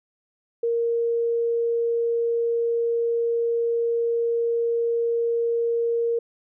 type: tone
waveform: sine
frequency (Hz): 466.2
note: A#4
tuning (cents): 0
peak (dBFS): -20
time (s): 0.63-6.19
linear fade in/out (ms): 5
effects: none